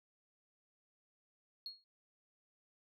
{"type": "tone with exponential decay", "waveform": "sine", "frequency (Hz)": 4302, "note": "C8", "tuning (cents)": 47, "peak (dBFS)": -38, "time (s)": [1.66, 1.84], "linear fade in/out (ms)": 1, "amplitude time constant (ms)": 39, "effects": ["tanh soft clip ceiling -38 dBFS"]}